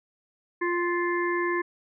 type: harmonic tone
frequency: 349.2 Hz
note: F4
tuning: in tune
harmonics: 1 / 3 / 5 / 6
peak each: -26 / -30 / -31 / -35 dBFS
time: 0.61-1.62 s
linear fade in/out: 10 ms
effects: none